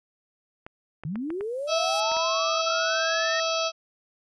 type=clicks; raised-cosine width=0.5 ms; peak=-24 dBFS; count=7; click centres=0.665 / 1.036 / 1.157 / 1.304 / 1.409 / 2.117 / 2.168 s
type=linear sweep; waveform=sine; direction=up; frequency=137.1 to 1864.7 Hz; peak=-28 dBFS; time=1.05-3.4 s; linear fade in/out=2 ms
type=noise with exponential growth; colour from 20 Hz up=violet; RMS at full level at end=-34 dBFS; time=1.21-2 s; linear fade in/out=0 ms; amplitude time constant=170 ms
type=harmonic tone; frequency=653 Hz; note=E5; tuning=17 cents flat; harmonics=1 / 2 / 4 / 5 / 6 / 7 / 8 / 9; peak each=-27 / -30 / -33 / -34 / -35 / -35 / -36 / -37 dBFS; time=1.67-3.72 s; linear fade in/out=50 ms
effects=resampled to 24000 Hz